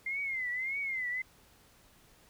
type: tone with vibrato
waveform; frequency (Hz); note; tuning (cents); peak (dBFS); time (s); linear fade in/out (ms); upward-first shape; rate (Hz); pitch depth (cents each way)
sine; 2093; C7; 0; -32; 0.06-1.22; 5; triangle; 1.7; 140
effects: pink hiss -62 dBFS RMS until 2.29 s